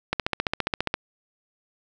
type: click train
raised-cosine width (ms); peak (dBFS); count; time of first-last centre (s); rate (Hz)
0.3; -7; 13; 0.13-0.941; 14.8
effects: none